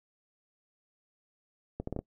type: accelerating click train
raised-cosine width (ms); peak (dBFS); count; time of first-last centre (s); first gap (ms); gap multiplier
2; -21; 5; 1.8-1.99; 74; 0.71
effects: noise-tail reverb RT60 0.1 s tail -21 dB re dry